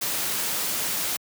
white noise, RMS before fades -27 dBFS, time 0.01-1.17 s, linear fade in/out 10 ms, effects high-pass 100 Hz 12 dB/octave

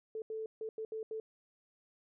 sine tone bursts at uneven times, 440 Hz, A4, in tune, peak -37 dBFS, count 6, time 0.15-0.22 / 0.3-0.46 / 0.61-0.69 / 0.78-0.85 / 0.92-1.03 / 1.11-1.2 s, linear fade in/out 2 ms, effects none

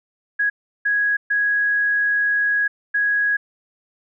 sine tone bursts at uneven times, 1661.2 Hz, G#6, in tune, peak -16 dBFS, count 4, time 0.39-0.5 / 0.85-1.17 / 1.3-2.68 / 2.94-3.37 s, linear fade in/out 10 ms, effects none

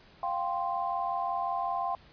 sine chord, F suspended second, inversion none, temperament equal, 698.5 / 784 / 1046.5 Hz, F5 / G5 / C6, 0 / 0 / 0 cents, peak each -33 dBFS, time 0.23-1.95 s, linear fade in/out 2 ms, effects pink hiss -57 dBFS RMS until 2.12 s + resampled to 11025 Hz

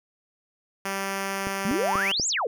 5% pulse tone, 195.4 Hz, G3, 5 cents flat, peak -16 dBFS, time 0.85-2.12 s, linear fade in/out 5 ms
click train, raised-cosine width 2 ms, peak -18 dBFS, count 4, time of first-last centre 1.47-2.198 s, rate 4.12 Hz
sine exponential two-way sweep, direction up then down, 178.2 to 7970 to 407.9 Hz, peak -23 dBFS, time 1.65-2.47 s, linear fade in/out 2 ms, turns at 2.28 s
effects none

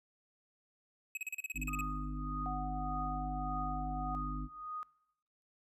square tone bursts, 2550 Hz, D#7, 42 cents sharp, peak -37 dBFS, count 12, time 1.15-1.81 s, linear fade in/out 2 ms, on 22 ms, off 36 ms
harmonic tone, 50.6 Hz, G#1, 44 cents flat, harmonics 1 / 3 / 5 / 6, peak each -38 / -45 / -44 / -49 dBFS, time 1.54-4.49 s, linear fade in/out 50 ms
sine tone with tremolo, 1241 Hz, D#6, 5 cents flat, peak -38 dBFS, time 1.68-4.83 s, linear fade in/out 0 ms, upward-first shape triangle, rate 1.7 Hz, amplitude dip 90%
sine tone, 740 Hz, F#5, in tune, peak -39 dBFS, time 2.46-4.15 s, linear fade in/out 0 ms
effects noise-tail reverb RT60 0.9 s tail -22 dB re dry + resampled to 32000 Hz

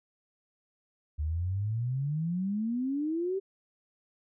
sine exponential sweep, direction up, 72.9 to 395.5 Hz, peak -28 dBFS, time 1.18-3.4 s, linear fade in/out 20 ms, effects none

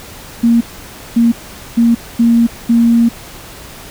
sine tone bursts at uneven times, 233.1 Hz, A#3, in tune, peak -6 dBFS, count 5, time 0.43-0.61 / 1.16-1.32 / 1.77-1.95 / 2.19-2.47 / 2.69-3.09 s, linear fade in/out 10 ms, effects pink hiss -33 dBFS RMS until 3.9 s

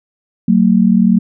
sine tone pair together, 187 / 227.3 Hz, F#3 / A#3, +19 / -43 cents, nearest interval minor third, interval 338 cents, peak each -10 dBFS, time 0.48-1.19 s, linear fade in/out 5 ms, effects none

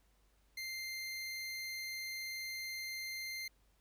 25% pulse tone, 2093 Hz, C7, in tune, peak -37 dBFS, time 0.57-3.48 s, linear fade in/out 5 ms, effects added 50 Hz sine -70 dBFS peak until 3.8 s + pink hiss -75 dBFS RMS until 3.8 s

